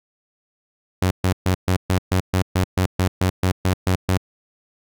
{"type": "tone bursts", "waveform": "sawtooth", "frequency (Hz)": 92.5, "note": "F#2", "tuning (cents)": 0, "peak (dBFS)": -12, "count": 15, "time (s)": [1.02, 4.175], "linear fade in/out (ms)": 5, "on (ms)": 89, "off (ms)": 130, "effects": []}